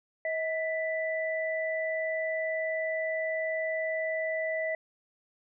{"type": "tone pair together", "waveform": "sine", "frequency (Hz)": [639.3, 1980], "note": ["D#5", "B6"], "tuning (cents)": [47, 4], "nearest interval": "octave + minor sixth", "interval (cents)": 1957, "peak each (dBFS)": [-30, -33], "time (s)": [0.25, 4.75], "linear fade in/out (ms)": 2, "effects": []}